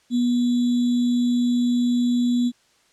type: tone with sample-and-hold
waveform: sine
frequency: 242.9 Hz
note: B3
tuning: 29 cents flat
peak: -17 dBFS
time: 0.1-2.52 s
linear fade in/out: 50 ms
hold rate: 3675 Hz
effects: white hiss -60 dBFS RMS until 2.92 s + low-pass 7000 Hz 12 dB/octave